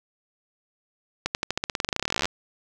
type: accelerating click train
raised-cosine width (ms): 0.2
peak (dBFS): -7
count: 28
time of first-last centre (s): 1.26-2.255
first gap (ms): 89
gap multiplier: 0.92
effects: none